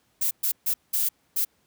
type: noise bursts at uneven times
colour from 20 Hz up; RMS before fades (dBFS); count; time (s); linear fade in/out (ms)
violet; -24; 5; 0.21-0.31 / 0.43-0.52 / 0.66-0.74 / 0.93-1.09 / 1.36-1.45; 10
effects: pink hiss -67 dBFS RMS until 1.66 s + high-pass 80 Hz 12 dB/octave